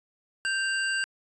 square tone pair together, 1568 / 2794 Hz, G6 / F7, 0 / 0 cents, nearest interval minor seventh, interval 1000 cents, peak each -27 / -34 dBFS, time 0.45-1.04 s, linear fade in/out 0 ms, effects resampled to 22050 Hz

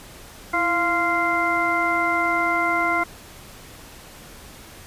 harmonic tone with a mistuned harmonic, 347.1 Hz, F4, 11 cents flat, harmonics 1 / 2 / 3 / 4 / 6, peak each -28 / -25 / -25 / -24 / -24 dBFS, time 0.53-3.04 s, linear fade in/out 10 ms, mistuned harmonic 1, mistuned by -76 cents, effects pink hiss -43 dBFS RMS until 4.86 s + resampled to 32000 Hz

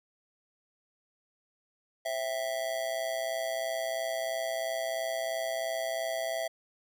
square tone with amplitude modulation, 659.3 Hz, E5, in tune, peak -28 dBFS, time 2.05-6.48 s, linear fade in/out 10 ms, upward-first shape sine, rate 123 Hz, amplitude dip 75%, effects none

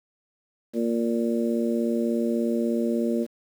harmonic tone, 116.54 Hz, A#2, in tune, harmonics 2 / 3 / 4 / 5, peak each -24 / -28 / -30 / -32 dBFS, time 0.73-3.27 s, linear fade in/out 50 ms, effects 8-bit

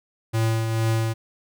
square tone with tremolo, 112.5 Hz, A2, 39 cents sharp, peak -19 dBFS, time 0.33-1.14 s, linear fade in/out 20 ms, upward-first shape triangle, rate 2.2 Hz, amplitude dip 45%, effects none

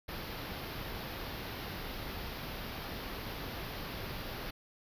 pink band-stop noise, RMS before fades -41 dBFS, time 0.08-4.51 s, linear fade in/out 10 ms, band 5200 to 12000 Hz, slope 48 dB/octave, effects resampled to 32000 Hz

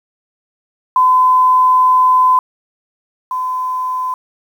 sine tone pair in turn, 1017 / 1017 Hz, C6 / C6, -50 / -50 cents, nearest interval unison, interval 0 cents, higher neither, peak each -7 / -16 dBFS, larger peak first, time 0.96-2.39 / 3.31-4.14 s, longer first, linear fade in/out 2 ms, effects 7-bit

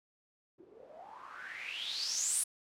blue noise with low-pass filter sweep, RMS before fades -39 dBFS, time 0.58-2.44 s, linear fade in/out 10 ms, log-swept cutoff 330 to 10000 Hz, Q 8, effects none

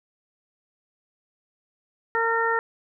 harmonic tone, 457.4 Hz, A#4, 33 cents flat, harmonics 1 / 2 / 3 / 4, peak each -26 / -26 / -26 / -26 dBFS, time 2.15-2.59 s, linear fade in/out 0 ms, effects none

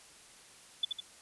sine tone with echo, 3473 Hz, A7, 23 cents flat, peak -26 dBFS, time 0.83-0.85 s, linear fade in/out 5 ms, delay 77 ms, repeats 2, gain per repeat -5 dB, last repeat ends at 1.004 s, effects white hiss -56 dBFS RMS until 1.21 s + resampled to 24000 Hz

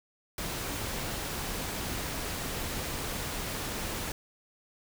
pink noise, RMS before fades -35 dBFS, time 0.38-4.12 s, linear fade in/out 2 ms, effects none

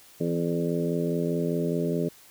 harmonic tone with a mistuned harmonic, 84.9 Hz, F2, 48 cents flat, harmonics 2 / 3 / 4 / 5 / 6 / 7, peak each -28 / -31 / -32 / -30 / -38 / -35 dBFS, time 0.2-2.09 s, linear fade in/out 10 ms, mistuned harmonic 2, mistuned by -40 cents, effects white hiss -53 dBFS RMS until 2.3 s

